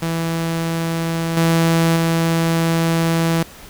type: tone with level steps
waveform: sawtooth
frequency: 165.2 Hz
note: E3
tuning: 4 cents sharp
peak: -15 / -9 / -11 dBFS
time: 0.02-3.43 s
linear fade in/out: 5 ms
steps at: 1.37 / 1.96 s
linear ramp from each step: 2 ms
effects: pink hiss -40 dBFS RMS until 3.69 s